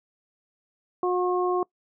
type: harmonic tone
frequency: 361 Hz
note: F#4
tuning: 43 cents flat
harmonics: 1 / 2 / 3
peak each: -23 / -29 / -29 dBFS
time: 1.03-1.63 s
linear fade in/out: 2 ms
effects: noise-tail reverb RT60 0.1 s tail -24 dB re dry